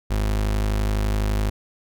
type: tone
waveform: 35% pulse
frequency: 51.91 Hz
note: G#1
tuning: in tune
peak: -18 dBFS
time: 0.1-1.5 s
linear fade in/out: 10 ms
effects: none